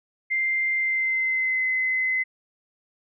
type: tone with pitch glide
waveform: sine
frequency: 2093 to 2043 Hz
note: C7 to C7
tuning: 0 to -42 cents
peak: -21 dBFS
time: 0.3-2.24 s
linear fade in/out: 20 ms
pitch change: -42 cents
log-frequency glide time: 0.74-1.66 s
effects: none